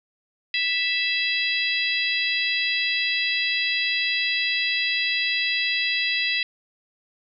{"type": "harmonic tone with a mistuned harmonic", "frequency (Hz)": 659.3, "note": "E5", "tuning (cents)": 0, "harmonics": [3, 4, 5, 6, 7], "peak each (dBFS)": [-27, -25, -29, -28, -32], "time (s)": [0.54, 6.43], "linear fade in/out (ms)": 2, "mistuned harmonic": 7, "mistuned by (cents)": 86, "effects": []}